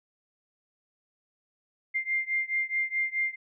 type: beating tone pair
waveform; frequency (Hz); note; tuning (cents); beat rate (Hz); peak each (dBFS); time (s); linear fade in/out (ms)
sine; 2100 / 2104.7; C7 / C7; +6 / +10; 4.7; -29 / -30; 1.94-3.36; 20
effects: none